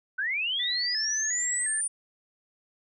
sine linear sweep, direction up, 1470 to 9397 Hz, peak -26 dBFS, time 0.18-1.88 s, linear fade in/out 10 ms
sine tone with vibrato, 1848 Hz, A#6, 16 cents flat, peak -33 dBFS, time 0.59-1.81 s, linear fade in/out 10 ms, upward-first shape square, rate 1.4 Hz, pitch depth 98 cents each way
effects none

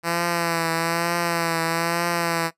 5% pulse tone with vibrato, 168.2 Hz, E3, 35 cents sharp, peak -10 dBFS, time 0.03-2.51 s, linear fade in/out 50 ms, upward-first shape triangle, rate 1.1 Hz, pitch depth 44 cents each way, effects noise-tail reverb RT60 0.1 s tail -18 dB re dry + resampled to 32000 Hz

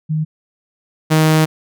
sine / sawtooth tone pair in turn, 155.56 / 157 Hz, D#3 / D#3, 0 / +16 cents, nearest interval unison, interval 16 cents, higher second, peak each -15 / -6 dBFS, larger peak second, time 0.09-0.25 / 1.1-1.46 s, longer second, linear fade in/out 20 ms, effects none

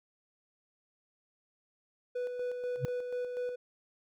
triangle tone with tremolo, 493.9 Hz, B4, in tune, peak -30 dBFS, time 2.15-3.56 s, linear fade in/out 10 ms, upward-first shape square, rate 4.1 Hz, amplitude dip 40%
sine tone with exponential growth, 133.5 Hz, C3, 35 cents sharp, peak -24 dBFS, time 2.77-2.85 s, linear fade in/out 0 ms, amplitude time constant 17 ms
effects none

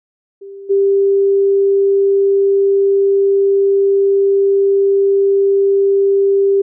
sine tone with level steps, 394.9 Hz, G4, 13 cents sharp, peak -29 / -9 dBFS, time 0.41-6.62 s, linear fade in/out 10 ms, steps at 0.69 s, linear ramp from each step 20 ms, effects none

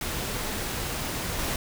pink noise with level steps, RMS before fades -31 / -29 dBFS, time 0.01-1.56 s, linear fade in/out 2 ms, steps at 1.39 s, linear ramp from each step 2 ms, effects none

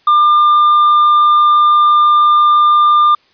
triangle tone with hard clipping, 1199 Hz, D6, 36 cents sharp, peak -7 dBFS, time 0.07-3.15 s, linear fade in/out 5 ms, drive 6 dB, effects white hiss -52 dBFS RMS until 3.33 s + resampled to 11025 Hz

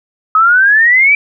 sine exponential sweep, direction up, 1263 to 2349 Hz, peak -5 dBFS, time 0.35-1.15 s, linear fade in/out 2 ms, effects none

